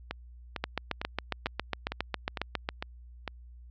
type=two click trains; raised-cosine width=0.3 ms; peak=-17 / -13 dBFS; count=8 / 16; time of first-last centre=0.11-3.277 / 0.64-2.689 s; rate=2.21 / 7.32 Hz; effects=added 60 Hz sine -47 dBFS peak until 3.7 s + low-pass 5000 Hz 12 dB/octave